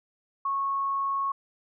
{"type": "tone", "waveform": "sine", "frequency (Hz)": 1100, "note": "C#6", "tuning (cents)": -14, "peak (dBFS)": -25, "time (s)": [0.45, 1.32], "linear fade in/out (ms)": 5, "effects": []}